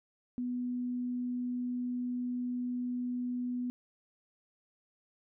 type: tone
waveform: sine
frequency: 246.9 Hz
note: B3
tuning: in tune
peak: -32 dBFS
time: 0.38-3.7 s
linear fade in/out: 0 ms
effects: none